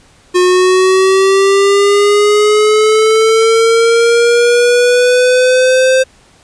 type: linear sweep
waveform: square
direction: up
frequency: 359.7 to 523.3 Hz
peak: -7 dBFS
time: 0.34-6.04 s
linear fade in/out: 20 ms
effects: pink hiss -46 dBFS RMS until 6.43 s + resampled to 22050 Hz